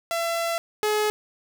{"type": "tone pair in turn", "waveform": "sawtooth", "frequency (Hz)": [673, 424], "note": ["E5", "G#4"], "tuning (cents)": [36, 36], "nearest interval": "minor sixth", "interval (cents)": 800, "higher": "first", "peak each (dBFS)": [-20, -17], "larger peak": "second", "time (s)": [[0.11, 0.58], [0.83, 1.1]], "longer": "first", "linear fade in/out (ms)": 0, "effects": []}